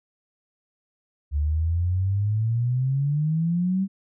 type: exponential sweep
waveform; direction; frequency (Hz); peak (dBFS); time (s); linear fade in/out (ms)
sine; up; 71.2 to 196.7; -20; 1.31-3.88; 50
effects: none